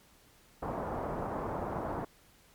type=low-pass noise; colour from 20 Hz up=white; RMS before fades=-36 dBFS; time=0.62-2.05 s; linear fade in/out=10 ms; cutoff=1000 Hz; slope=24 dB/octave; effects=pink hiss -62 dBFS RMS until 2.54 s + MP3 96 kbps